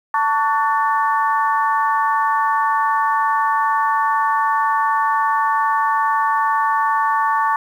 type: harmonic tone with a mistuned harmonic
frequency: 296 Hz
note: D4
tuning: 14 cents sharp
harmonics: 3 / 4 / 5 / 6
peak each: -18 / -18 / -28 / -25 dBFS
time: 0.14-7.56 s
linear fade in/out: 2 ms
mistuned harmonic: 4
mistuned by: -80 cents
effects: 8-bit